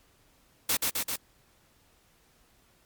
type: noise with echo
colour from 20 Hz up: white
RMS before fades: -26 dBFS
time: 0.69-0.77 s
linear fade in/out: 5 ms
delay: 130 ms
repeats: 3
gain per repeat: -2 dB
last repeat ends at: 1.16 s
effects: pink hiss -64 dBFS RMS until 2.85 s + MP3 96 kbps